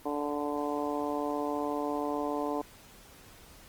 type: harmonic tone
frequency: 146.3 Hz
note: D3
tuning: 6 cents flat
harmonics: 2 / 3 / 4 / 5 / 6 / 7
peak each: -34 / -36 / -37 / -38 / -39 / -39 dBFS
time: 0.05-2.62 s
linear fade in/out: 10 ms
effects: pink hiss -54 dBFS RMS until 3.68 s + Opus 24 kbps